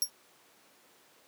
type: tone with exponential decay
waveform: 20% pulse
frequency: 5588 Hz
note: F8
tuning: in tune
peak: -16 dBFS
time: 0.02-0.1 s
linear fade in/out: 1 ms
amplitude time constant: 17 ms
effects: pink hiss -61 dBFS RMS until 1.27 s + high-pass 300 Hz 12 dB/octave